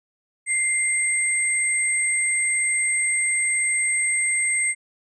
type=tone pair together; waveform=sine; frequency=2093 / 8372 Hz; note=C7 / C9; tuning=0 / 0 cents; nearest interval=2 octaves; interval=2400 cents; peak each=-22 dBFS; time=0.46-4.75 s; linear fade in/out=50 ms; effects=none